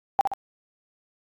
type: tone with echo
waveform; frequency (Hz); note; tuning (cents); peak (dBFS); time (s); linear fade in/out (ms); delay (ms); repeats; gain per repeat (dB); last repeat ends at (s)
sine; 790; G5; +13; -14; 0.19-0.21; 0; 63; 2; -6; 0.336
effects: AAC 64 kbps